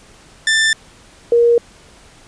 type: tone pair in turn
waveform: sawtooth / sine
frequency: 1776 / 471.7 Hz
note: A6 / A#4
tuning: +16 / +20 cents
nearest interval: octave + major seventh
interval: 2296 cents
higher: first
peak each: -8 dBFS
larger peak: neither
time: 0.47-0.73 / 1.32-1.58 s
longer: neither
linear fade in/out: 2 ms
effects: pink hiss -45 dBFS RMS until 2.27 s + resampled to 22050 Hz